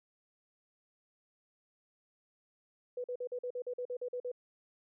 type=tone bursts; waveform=sine; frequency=493.9 Hz; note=B4; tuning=in tune; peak=-35 dBFS; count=12; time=2.97-4.317 s; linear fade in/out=5 ms; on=71 ms; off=45 ms; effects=none